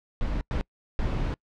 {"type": "noise bursts at uneven times", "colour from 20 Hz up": "brown", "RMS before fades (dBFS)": -27, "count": 3, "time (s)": [[0.21, 0.41], [0.51, 0.61], [0.99, 1.34]], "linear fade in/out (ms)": 0, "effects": ["noise-tail reverb RT60 0.1 s tail -26 dB re dry", "low-pass 4000 Hz 12 dB/octave"]}